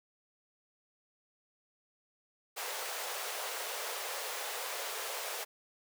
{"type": "high-pass noise", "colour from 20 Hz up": "pink", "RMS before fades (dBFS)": -39, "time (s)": [2.56, 5.45], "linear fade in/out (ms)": 20, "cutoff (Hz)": 440, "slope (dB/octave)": 48, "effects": []}